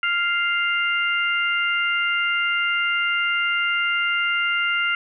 harmonic tone, 698 Hz, F5, 1 cent flat, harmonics 2 / 3 / 4, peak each -22 / -24 / -25 dBFS, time 0.03-4.95 s, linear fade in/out 2 ms, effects none

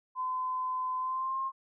sine tone with pitch glide, 1022 to 1066 Hz, C6 to C6, -41 to +32 cents, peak -30 dBFS, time 0.15-1.52 s, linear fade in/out 50 ms, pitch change +73 cents, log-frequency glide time 0.98-1.4 s, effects none

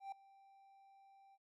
triangle tone with ADSR envelope, 784 Hz, G5, in tune, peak -40 dBFS, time 0-1.38 s, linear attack 120 ms, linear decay 4 ms, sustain -21 dB, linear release 42 ms, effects none

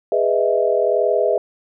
sine chord, E major seventh, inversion first, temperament just, 412 / 494.4 / 618.1 / 659.3 Hz, G#4 / B4 / D#5 / E5, -14 / +2 / -12 / 0 cents, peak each -20 dBFS, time 0.12-1.38 s, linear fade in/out 2 ms, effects none

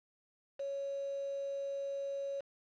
sine tone with quantisation, 555 Hz, C#5, 2 cents sharp, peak -36 dBFS, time 0.59-2.41 s, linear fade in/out 10 ms, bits 8, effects low-pass 3000 Hz 12 dB/octave

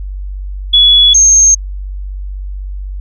sine tone pair in turn, 3395 / 6409 Hz, G#7 / G8, +37 / +37 cents, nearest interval major seventh, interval 1100 cents, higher second, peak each -3 dBFS, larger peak neither, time 0.73-1.14 / 1.14-1.55 s, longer neither, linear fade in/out 10 ms, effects added 48 Hz sine -19 dBFS peak until 3 s

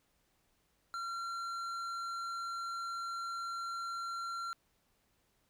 triangle tone with tanh clipping, 1369 Hz, F6, 35 cents flat, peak -39 dBFS, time 0.94-4.53 s, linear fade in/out 0 ms, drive 15 dB, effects pink hiss -75 dBFS RMS until 5.49 s

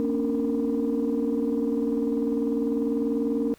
sine tone cluster, 230.8 / 270.8 / 291 / 461.8 Hz, A#3 / C#4 / D4 / A#4, -17 / -40 / -16 / -16 cents, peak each -27 dBFS, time 0-3.54 s, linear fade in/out 0 ms, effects tanh soft clip ceiling -17 dBFS + pink hiss -57 dBFS RMS until 3.58 s

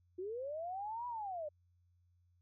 sine linear two-way sweep, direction up then down, 349.2 to 987.8 to 578 Hz, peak -39 dBFS, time 0.18-1.49 s, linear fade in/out 10 ms, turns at 1.07 s, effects added 88 Hz sine -69 dBFS peak until 2.41 s

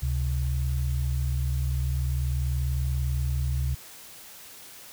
sine tone pair together, 69.3 / 129.73 Hz, C#2 / C3, 0 / -14 cents, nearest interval major seventh, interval 1086 cents, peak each -25 / -29 dBFS, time 0.02-3.75 s, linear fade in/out 10 ms, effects white hiss -46 dBFS RMS until 4.92 s

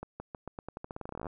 accelerating click train, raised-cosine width 1 ms, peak -25 dBFS, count 22, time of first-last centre 0.03-1.267 s, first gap 170 ms, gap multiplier 0.87, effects none

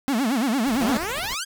45% pulse tone with vibrato, 246.9 Hz, B3, in tune, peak -20 dBFS, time 0.08-0.97 s, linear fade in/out 0 ms, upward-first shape sine, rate 8.8 Hz, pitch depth 250 cents each way
pink noise with tremolo, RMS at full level -34 dBFS, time 0.66-1.36 s, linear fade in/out 20 ms, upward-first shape triangle, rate 14 Hz, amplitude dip 60%
10% pulse exponential sweep, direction up, 155.56 to 1661.2 Hz, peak -18 dBFS, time 0.8-1.45 s, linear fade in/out 20 ms
effects none

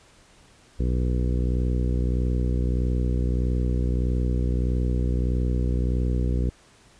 harmonic tone, 61.6 Hz, B1, 4 cents flat, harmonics 1 / 2 / 3 / 4 / 5 / 6 / 7 / 8, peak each -22 / -28 / -32 / -34 / -36 / -38 / -39 / -40 dBFS, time 0.79-6.5 s, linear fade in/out 10 ms, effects pink hiss -55 dBFS RMS until 6.99 s + resampled to 22050 Hz

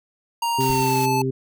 square tone with pitch glide, 934 to 871.5 Hz, A#5 to A5, +3 to -17 cents, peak -21 dBFS, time 0.42-1.22 s, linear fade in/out 5 ms, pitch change -120 cents, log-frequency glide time 0.6-0.99 s
harmonic tone, 131.6 Hz, C3, 10 cents sharp, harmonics 1 / 2 / 3, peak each -24 / -26 / -24 dBFS, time 0.58-1.31 s, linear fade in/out 10 ms
white high-pass noise, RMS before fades -33 dBFS, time 0.6-1.06 s, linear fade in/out 5 ms, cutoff 180 Hz, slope 96 dB/octave
brown noise with exponential decay, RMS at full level -32 dBFS, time 0.69-1.04 s, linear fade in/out 5 ms, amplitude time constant 75 ms
effects none

